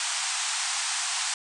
white band-pass noise, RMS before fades -29 dBFS, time 0-1.34 s, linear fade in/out 2 ms, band 700 to 9100 Hz, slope 96 dB/octave, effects none

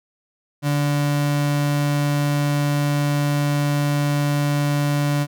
35% pulse tone, 145.1 Hz, D3, 21 cents flat, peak -16 dBFS, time 0.62-5.27 s, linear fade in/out 50 ms, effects none

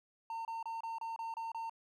triangle tone bursts, 909 Hz, A#5, 44 cents flat, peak -36 dBFS, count 8, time 0.3-1.696 s, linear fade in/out 2 ms, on 150 ms, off 28 ms, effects none

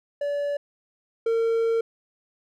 triangle tone pair in turn, 575 / 456.4 Hz, D5 / A#4, -37 / -37 cents, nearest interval major third, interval 400 cents, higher first, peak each -22 / -18 dBFS, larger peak second, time 0.21-0.57 / 1.26-1.81 s, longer second, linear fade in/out 5 ms, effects none

